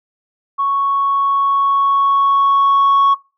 sine tone with level ramp, 1108.7 Hz, C#6, in tune, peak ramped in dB -13 to -6 dBFS, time 0.58-3.15 s, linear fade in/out 20 ms, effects noise-tail reverb RT60 0.3 s tail -22 dB re dry + tanh soft clip ceiling -7 dBFS

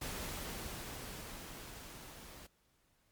pink noise with level ramp, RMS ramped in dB -41 to -53 dBFS, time 0.01-2.47 s, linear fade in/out 10 ms, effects pink hiss -74 dBFS RMS until 3.11 s + MP3 96 kbps

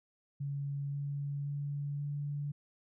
sine tone with pitch steps, 141.1 / 142.25 / 143.4 / 144.56 Hz, C#3 / C#3 / D3 / D3, +31 / +45 / -41 / -27 cents, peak -34 dBFS, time 0.4-2.52 s, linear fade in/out 10 ms, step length 530 ms, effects none

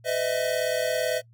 square tone cluster, 506 / 616 / 654 Hz, B4 / D#5 / E5, +42 / -17 / -14 cents, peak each -29 dBFS, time 0.04-1.22 s, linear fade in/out 50 ms, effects noise-tail reverb RT60 0.1 s tail -23 dB re dry + added 116 Hz sine -52 dBFS peak until 1.33 s

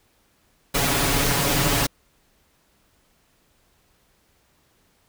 pink noise with comb filter, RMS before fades -21 dBFS, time 0.74-1.87 s, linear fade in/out 10 ms, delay 7.1 ms, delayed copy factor +0.85, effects pink hiss -63 dBFS RMS until 5.08 s

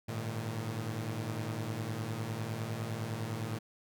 sawtooth chord, Ab suspended second, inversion none, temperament equal with one note detuned, 103.83 / 113.68 / 155.56 Hz, Ab2 / Bb2 / Eb3, 0 / -43 / 0 cents, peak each -37 / -33 / -39 dBFS, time 0.08-3.59 s, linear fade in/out 10 ms, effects none

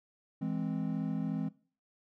triangle chord, E augmented, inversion none, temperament equal, 164.81 / 207.7 / 261.6 Hz, E3 / G#3 / B#3, 0 / 0 / 0 cents, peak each -34 dBFS, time 0.41-1.49 s, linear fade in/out 10 ms, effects noise-tail reverb RT60 0.4 s tail -19 dB re dry

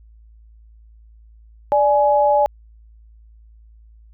sine tone pair together, 587.3 / 839.1 Hz, D5 / G#5, 0 / +18 cents, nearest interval tritone, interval 618 cents, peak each -15 dBFS, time 1.72-2.46 s, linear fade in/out 0 ms, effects added 55 Hz sine -44 dBFS peak until 4.13 s

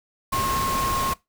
sine tone in noise, 1076 Hz, C6, 48 cents sharp, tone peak -23 dBFS, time 0.32-1.14 s, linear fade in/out 10 ms, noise pink, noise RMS -28 dBFS, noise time 0.32-1.14 s, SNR +2 dB, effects noise-tail reverb RT60 0.2 s tail -21 dB re dry

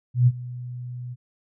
sine tone with ADSR envelope, 123.47 Hz, B2, in tune, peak -11 dBFS, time 0.14-1.16 s, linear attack 130 ms, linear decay 44 ms, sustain -20 dB, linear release 35 ms, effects none

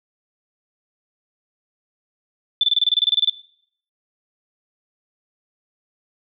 sine tone bursts, 3520 Hz, A7, in tune, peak -12 dBFS, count 14, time 2.61-3.298 s, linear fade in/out 2 ms, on 25 ms, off 26 ms, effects noise-tail reverb RT60 0.6 s tail -17 dB re dry

